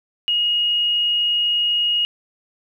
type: tone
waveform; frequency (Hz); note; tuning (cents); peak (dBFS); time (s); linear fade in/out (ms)
sine; 2876; F#7; -50; -16; 0.28-2.05; 0
effects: 9-bit